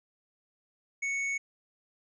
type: tone with hard clipping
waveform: triangle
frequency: 2217 Hz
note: C#7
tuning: in tune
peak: -31 dBFS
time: 1.02-1.38 s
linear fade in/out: 10 ms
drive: 13 dB
effects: resampled to 16000 Hz